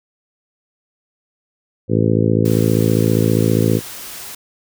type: harmonic tone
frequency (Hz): 55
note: A1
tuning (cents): 0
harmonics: 2 / 3 / 4 / 5 / 6 / 7 / 8 / 9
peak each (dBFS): -17 / -19 / -20 / -21 / -22 / -22 / -23 / -24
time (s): 1.88-3.81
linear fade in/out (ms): 50
type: noise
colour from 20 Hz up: white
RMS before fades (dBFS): -32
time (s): 2.45-4.35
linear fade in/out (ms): 5
effects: none